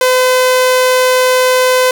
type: tone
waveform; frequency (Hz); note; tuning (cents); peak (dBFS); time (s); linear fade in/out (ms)
sawtooth; 509; C5; -48; -4; 0.01-1.91; 2
effects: none